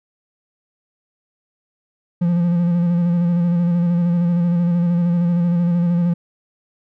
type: tone with vibrato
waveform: triangle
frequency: 173.1 Hz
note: F3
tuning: 15 cents flat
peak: -12 dBFS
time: 2.21-6.14 s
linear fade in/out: 10 ms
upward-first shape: square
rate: 13 Hz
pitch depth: 27 cents each way
effects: none